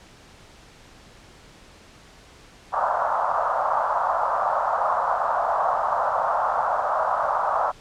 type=band-pass noise; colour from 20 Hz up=pink; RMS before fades=-23 dBFS; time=2.72-7.72 s; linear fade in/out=20 ms; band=620 to 1300 Hz; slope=48 dB/octave; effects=pink hiss -49 dBFS RMS until 7.8 s + low-pass 7000 Hz 12 dB/octave